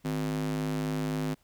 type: tone with high-pass filter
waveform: square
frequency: 51.91 Hz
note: G#1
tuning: in tune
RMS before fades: -31 dBFS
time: 0.04-1.35 s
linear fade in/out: 20 ms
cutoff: 200 Hz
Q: 6.3
effects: pink hiss -67 dBFS RMS until 1.43 s